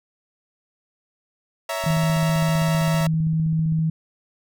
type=chord; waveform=sawtooth; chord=A# diminished; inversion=first; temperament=equal with one note detuned; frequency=561.1 / 659.3 / 932.3 Hz; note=C#5 / E5 / A#5; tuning=+21 / 0 / 0 cents; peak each=-27 / -23 / -27 dBFS; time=1.69-3.07 s; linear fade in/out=5 ms
type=click train; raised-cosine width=5 ms; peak=-23 dBFS; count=31; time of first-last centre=1.84-3.788 s; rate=15.4 Hz
type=tone; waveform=sine; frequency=160 Hz; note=D#3; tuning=49 cents sharp; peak=-18 dBFS; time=1.86-3.9 s; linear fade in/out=5 ms
effects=none